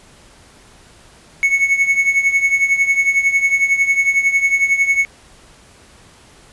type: tone with tremolo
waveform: triangle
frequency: 2208 Hz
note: C#7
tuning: 7 cents flat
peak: -7 dBFS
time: 1.43-5.05 s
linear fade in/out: 0 ms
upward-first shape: triangle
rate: 11 Hz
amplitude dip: 80%
effects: pink hiss -46 dBFS RMS until 6.52 s + resampled to 24000 Hz